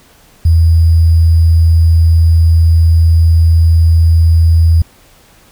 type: tone with sample-and-hold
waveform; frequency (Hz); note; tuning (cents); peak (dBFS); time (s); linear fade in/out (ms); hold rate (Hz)
sine; 82.2; E2; -4; -4; 0.45-4.82; 5; 4900
effects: pink hiss -45 dBFS RMS until 5.51 s